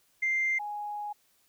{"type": "tone pair in turn", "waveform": "sine", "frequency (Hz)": [2093, 830.6], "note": ["C7", "G#5"], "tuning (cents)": [0, 0], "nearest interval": "octave + major third", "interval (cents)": 1600, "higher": "first", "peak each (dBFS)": [-24, -33], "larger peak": "first", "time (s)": [[0.22, 0.59], [0.59, 1.13]], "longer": "second", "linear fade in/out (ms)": 10, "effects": ["tanh soft clip ceiling -21 dBFS", "white hiss -68 dBFS RMS until 1.48 s"]}